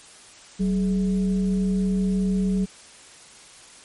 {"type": "tone with frequency modulation", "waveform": "sine", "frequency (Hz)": 189.5, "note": "F#3", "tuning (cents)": 42, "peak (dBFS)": -19, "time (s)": [0.59, 2.66], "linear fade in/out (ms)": 20, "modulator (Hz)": 232, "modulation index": 0.44, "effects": ["white hiss -47 dBFS RMS until 3.84 s", "MP3 48 kbps"]}